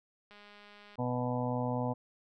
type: click train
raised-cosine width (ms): 0.3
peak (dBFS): -39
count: 134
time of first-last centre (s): 0.31-0.956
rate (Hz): 206
type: harmonic tone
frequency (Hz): 124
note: B2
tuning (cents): +7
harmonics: 1 / 2 / 4 / 5 / 6 / 7 / 8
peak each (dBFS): -35 / -35 / -38 / -40 / -42 / -40 / -43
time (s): 0.98-1.94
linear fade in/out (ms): 20
effects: none